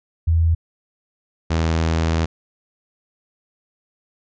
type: tone pair in turn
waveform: sine / sawtooth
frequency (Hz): 82.41 / 81.37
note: E2 / E2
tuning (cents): 0 / -22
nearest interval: unison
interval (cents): 22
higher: first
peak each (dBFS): -13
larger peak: neither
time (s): 0.27-0.55 / 1.5-2.26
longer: second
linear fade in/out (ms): 10
effects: resampled to 16000 Hz